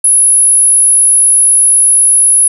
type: tone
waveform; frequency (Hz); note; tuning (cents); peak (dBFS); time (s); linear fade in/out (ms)
sine; 10548; E9; 0; -4; 0.04-2.48; 5
effects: none